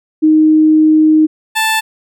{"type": "tone pair in turn", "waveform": ["sine", "15% pulse"], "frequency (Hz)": [311.1, 879.9], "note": ["D#4", "A5"], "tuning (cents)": [0, 0], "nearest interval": "octave + tritone", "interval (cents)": 1800, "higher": "second", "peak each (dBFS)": -5, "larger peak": "neither", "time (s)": [[0.22, 1.27], [1.55, 1.81]], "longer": "first", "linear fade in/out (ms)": 20, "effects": []}